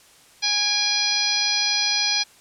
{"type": "harmonic tone with a mistuned harmonic", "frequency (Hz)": 827, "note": "G#5", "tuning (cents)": -8, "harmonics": [1, 2, 3, 4, 5, 6, 7], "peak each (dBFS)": [-33, -33, -27, -28, -24, -24, -28], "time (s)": [0.42, 2.24], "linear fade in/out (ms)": 20, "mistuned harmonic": 3, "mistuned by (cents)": -56, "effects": ["white hiss -52 dBFS RMS until 2.4 s", "low-pass 10000 Hz 12 dB/octave"]}